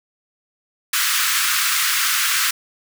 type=high-pass noise; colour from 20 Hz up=pink; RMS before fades=-19 dBFS; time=0.93-2.51 s; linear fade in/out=5 ms; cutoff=1200 Hz; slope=48 dB/octave; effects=none

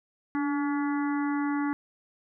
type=harmonic tone with a mistuned harmonic; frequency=284.4 Hz; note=C#4; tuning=45 cents sharp; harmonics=1 / 3 / 4 / 5 / 6 / 7; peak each=-26 / -36 / -38 / -40 / -42 / -43 dBFS; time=0.35-1.73 s; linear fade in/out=0 ms; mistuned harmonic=1; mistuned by=+35 cents; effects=none

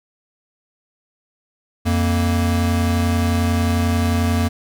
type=tone pair together; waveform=square; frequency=88.12 / 233.1 Hz; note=F2 / A#3; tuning=+16 / 0 cents; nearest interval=octave + perfect fourth; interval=1684 cents; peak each=-18 / -21 dBFS; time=1.85-4.49 s; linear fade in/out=20 ms; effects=none

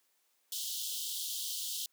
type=high-pass noise; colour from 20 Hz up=pink; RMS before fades=-38 dBFS; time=0.52-1.86 s; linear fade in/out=2 ms; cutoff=3000 Hz; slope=96 dB/octave; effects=white hiss -74 dBFS RMS until 1.92 s + high-pass 300 Hz 12 dB/octave

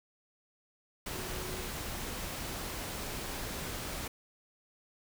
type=tone in noise; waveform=sine; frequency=368.4 Hz; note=F#4; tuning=7 cents flat; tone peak=-45 dBFS; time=1.13-1.67 s; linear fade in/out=5 ms; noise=pink; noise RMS=-39 dBFS; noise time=1.06-4.08 s; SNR=-9 dB; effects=none

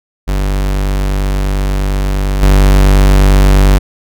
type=tone with level steps; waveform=45% pulse; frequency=48.56 Hz; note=G1; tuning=16 cents flat; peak=-11 / -4 dBFS; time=0.27-3.79 s; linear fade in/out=20 ms; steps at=2.42 s; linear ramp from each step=5 ms; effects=none

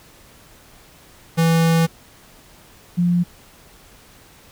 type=tone pair in turn; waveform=square / sine; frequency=164.81 / 175.29 Hz; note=E3 / F3; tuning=0 / +7 cents; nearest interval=minor second; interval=107 cents; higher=second; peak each=-14 dBFS; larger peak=neither; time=1.37-1.87 / 2.97-3.24 s; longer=first; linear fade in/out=20 ms; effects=pink hiss -48 dBFS RMS until 4.51 s

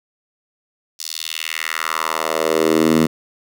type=tone with high-pass filter sweep; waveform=10% pulse; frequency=80 Hz; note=D#2; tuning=49 cents sharp; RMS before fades=-19 dBFS; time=0.99-3.07 s; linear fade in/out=10 ms; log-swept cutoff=5300 to 200 Hz; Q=2.1; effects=none

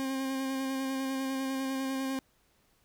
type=tone with vibrato; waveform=40% pulse; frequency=266.6 Hz; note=C4; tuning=33 cents sharp; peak=-30 dBFS; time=0-2.19 s; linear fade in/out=0 ms; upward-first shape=square; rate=10 Hz; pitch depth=13 cents each way; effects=pink hiss -69 dBFS RMS until 2.84 s

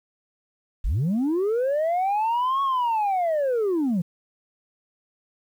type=linear two-way sweep; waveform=sine; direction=up then down; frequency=30.87 to 1113 to 159.5 Hz; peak=-18 dBFS; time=0.84-4.02 s; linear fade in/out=10 ms; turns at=2.62 s; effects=tanh soft clip ceiling -19 dBFS + 9-bit

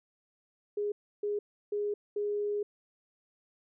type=tone bursts at uneven times; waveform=sine; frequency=413.1 Hz; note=G#4; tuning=9 cents flat; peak=-29 dBFS; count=4; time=0.77-0.92 / 1.23-1.39 / 1.72-1.94 / 2.16-2.63 s; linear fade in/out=5 ms; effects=none

